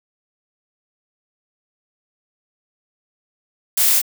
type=noise with echo; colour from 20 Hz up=blue; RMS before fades=-17 dBFS; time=3.77-3.99 s; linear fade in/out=5 ms; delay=27 ms; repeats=1; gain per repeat=-2 dB; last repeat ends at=4.017 s; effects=none